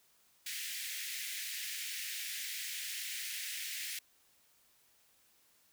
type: high-pass noise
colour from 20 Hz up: pink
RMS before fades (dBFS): -41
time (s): 0.46-3.99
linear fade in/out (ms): 5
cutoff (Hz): 1800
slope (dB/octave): 48
effects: white hiss -69 dBFS RMS until 5.72 s